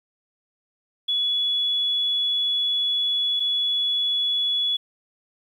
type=tone pair in turn; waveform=sine; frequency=3397 / 3397 Hz; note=G#7 / G#7; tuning=+38 / +38 cents; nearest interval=unison; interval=0 cents; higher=neither; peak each=-20 dBFS; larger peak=neither; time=1.08-3.4 / 3.4-4.77 s; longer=first; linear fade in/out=10 ms; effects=9-bit